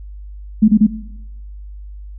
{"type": "tone bursts", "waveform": "sine", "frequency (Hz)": 215.3, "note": "A3", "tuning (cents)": -37, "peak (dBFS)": -5, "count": 3, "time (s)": [0.62, 0.869], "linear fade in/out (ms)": 10, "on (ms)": 63, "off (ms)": 30, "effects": ["noise-tail reverb RT60 0.9 s tail -17 dB re dry", "added 50 Hz sine -30 dBFS peak until 2.18 s"]}